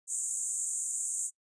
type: band-pass noise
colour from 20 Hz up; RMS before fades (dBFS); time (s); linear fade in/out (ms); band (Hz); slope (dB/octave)
pink; -34; 0.07-1.31; 50; 6800 to 9200; 96
effects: noise-tail reverb RT60 0.1 s tail -24 dB re dry + resampled to 22050 Hz